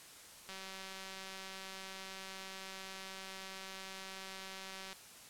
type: click train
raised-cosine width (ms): 0.2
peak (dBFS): -30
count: 849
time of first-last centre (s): 0.49-4.93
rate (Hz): 191
effects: white hiss -55 dBFS RMS until 5.29 s + low-pass 11000 Hz 12 dB/octave